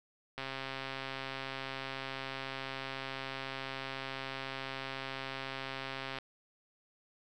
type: click train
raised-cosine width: 0.3 ms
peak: -23 dBFS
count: 779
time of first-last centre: 0.38-6.186 s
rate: 134 Hz
effects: none